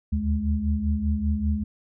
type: tone cluster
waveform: sine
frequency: 73.6 / 78.7 / 210.5 Hz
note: D2 / D#2 / G#3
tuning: +4 / +20 / +24 cents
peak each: -26 dBFS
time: 0.12-1.64 s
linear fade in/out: 10 ms
effects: none